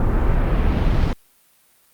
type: noise with low-pass filter sweep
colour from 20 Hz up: brown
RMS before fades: -17 dBFS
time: 0-1.13 s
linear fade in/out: 2 ms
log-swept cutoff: 1200 to 4800 Hz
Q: 0.97
effects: white hiss -57 dBFS RMS until 1.93 s + Opus 48 kbps